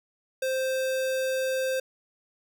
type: tone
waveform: square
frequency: 523.3 Hz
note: C5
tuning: in tune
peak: -26 dBFS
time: 0.42-1.8 s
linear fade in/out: 5 ms
effects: none